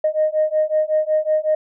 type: beating tone pair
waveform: sine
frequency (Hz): 616 / 621.4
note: D#5 / D#5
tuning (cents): -17 / -2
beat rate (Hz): 5.4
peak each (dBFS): -18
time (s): 0.04-1.55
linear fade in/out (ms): 5
effects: tanh soft clip ceiling -9 dBFS